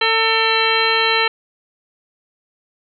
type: harmonic tone with a mistuned harmonic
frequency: 449.9 Hz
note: A4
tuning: 39 cents sharp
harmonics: 1 / 2 / 3 / 4 / 5 / 6 / 7 / 9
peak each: -22 / -22 / -22 / -22 / -22 / -22 / -22 / -22 dBFS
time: 0.01-1.28 s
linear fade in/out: 5 ms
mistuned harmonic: 3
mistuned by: -32 cents
effects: none